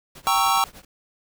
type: noise with tremolo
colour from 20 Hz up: pink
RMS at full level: -41 dBFS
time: 0.15-0.85 s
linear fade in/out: 5 ms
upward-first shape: triangle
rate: 10 Hz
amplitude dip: 95%
type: chord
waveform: square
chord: G diminished seventh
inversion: none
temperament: equal with one note detuned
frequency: 784 / 922.7 / 1108.7 / 1318.5 Hz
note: G5 / Bb5 / Db6 / Fb6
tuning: 0 / -18 / 0 / 0 cents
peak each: -24 / -25 / -23 / -24 dBFS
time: 0.27-0.64 s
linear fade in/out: 0 ms
effects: none